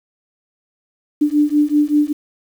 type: beating tone pair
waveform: sine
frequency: 293.7 / 298.9 Hz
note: D4 / D4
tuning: 0 / +31 cents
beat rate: 5.2 Hz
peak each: -15 dBFS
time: 1.21-2.13 s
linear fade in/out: 10 ms
effects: 7-bit